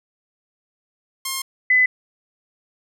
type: tone pair in turn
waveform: 5% pulse / sine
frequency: 1065 / 2010 Hz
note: C6 / B6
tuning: +30 / +30 cents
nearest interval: major seventh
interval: 1100 cents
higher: second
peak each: -12 dBFS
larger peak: neither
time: 1.25-1.42 / 1.7-1.86 s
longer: first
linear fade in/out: 5 ms
effects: none